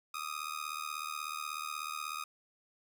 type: tone with amplitude modulation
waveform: sawtooth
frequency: 1244 Hz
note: D#6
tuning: 1 cent flat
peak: -30 dBFS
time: 0.14-2.24 s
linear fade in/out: 5 ms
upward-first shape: sine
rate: 76.4 Hz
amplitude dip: 90%
effects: none